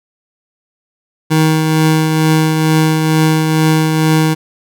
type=tone with tremolo; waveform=25% pulse; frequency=157.5 Hz; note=D#3; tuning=21 cents sharp; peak=-4 dBFS; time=1.3-4.35 s; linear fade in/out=20 ms; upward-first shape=triangle; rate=2.2 Hz; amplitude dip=40%; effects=none